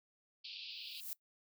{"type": "band-pass noise", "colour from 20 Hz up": "white", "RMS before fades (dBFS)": -48, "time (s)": [0.44, 1.01], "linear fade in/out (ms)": 10, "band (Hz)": [2500, 4900], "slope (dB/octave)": 96}
{"type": "noise with exponential growth", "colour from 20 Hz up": "violet", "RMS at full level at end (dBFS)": -40, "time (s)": [0.7, 1.13], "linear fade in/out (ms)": 1, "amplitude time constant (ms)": 93}
{"effects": ["noise-tail reverb RT60 0.1 s tail -21 dB re dry"]}